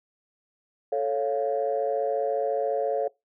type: chord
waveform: sine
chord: A augmented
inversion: none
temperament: equal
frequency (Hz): 440 / 554.4 / 698.5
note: A4 / C#5 / E#5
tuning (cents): 0 / 0 / 0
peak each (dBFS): -27 / -26 / -29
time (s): 0.92-3.08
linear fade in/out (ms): 5
effects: noise-tail reverb RT60 0.2 s tail -23 dB re dry + tanh soft clip ceiling -15 dBFS